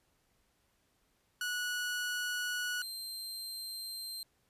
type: tone pair in turn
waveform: sawtooth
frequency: 1467 / 4149 Hz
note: F#6 / C8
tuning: -15 / -15 cents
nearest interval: octave + tritone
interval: 1800 cents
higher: second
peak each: -30 / -37 dBFS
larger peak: first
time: 1.41-2.82 / 2.82-4.23 s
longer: neither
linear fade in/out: 2 ms
effects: pink hiss -74 dBFS RMS until 4.49 s + resampled to 32000 Hz